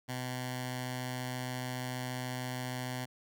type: tone with notch filter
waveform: 10% pulse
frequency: 126.5 Hz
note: B2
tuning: 42 cents sharp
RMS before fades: -38 dBFS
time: 0.08-3.06 s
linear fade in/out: 20 ms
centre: 430 Hz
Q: 0.92
effects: none